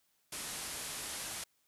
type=low-pass noise; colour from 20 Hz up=white; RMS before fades=-42 dBFS; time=0.32-1.44 s; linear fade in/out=5 ms; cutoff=12000 Hz; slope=96 dB/octave; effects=white hiss -75 dBFS RMS until 1.67 s